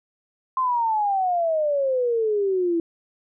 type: exponential sweep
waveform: sine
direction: down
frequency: 1056 to 329.6 Hz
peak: -19 dBFS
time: 0.57-2.8 s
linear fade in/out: 2 ms
effects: none